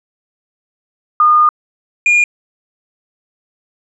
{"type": "tone pair in turn", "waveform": ["sine", "triangle"], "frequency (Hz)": [1220, 2425], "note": ["D#6", "D#7"], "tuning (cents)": [-34, -45], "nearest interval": "octave", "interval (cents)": 1189, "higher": "second", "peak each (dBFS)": -6, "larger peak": "neither", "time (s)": [[1.2, 1.49], [2.06, 2.24]], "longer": "first", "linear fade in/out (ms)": 2, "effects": ["resampled to 22050 Hz"]}